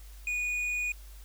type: tone with tanh clipping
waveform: triangle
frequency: 2461 Hz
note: D#7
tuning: 20 cents flat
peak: -30 dBFS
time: 0.27-0.92 s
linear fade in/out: 2 ms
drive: 10 dB
effects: added 50 Hz sine -45 dBFS peak until 1.24 s + white hiss -57 dBFS RMS until 1.24 s